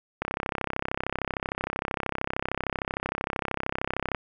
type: click train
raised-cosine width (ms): 0.5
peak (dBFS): -12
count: 131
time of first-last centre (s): 0.22-4.147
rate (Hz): 33.1
effects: none